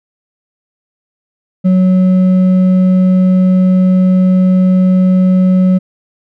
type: tone with hard clipping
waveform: sine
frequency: 185 Hz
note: F#3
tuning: in tune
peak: -7 dBFS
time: 1.64-5.79 s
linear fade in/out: 20 ms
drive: 4 dB
effects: none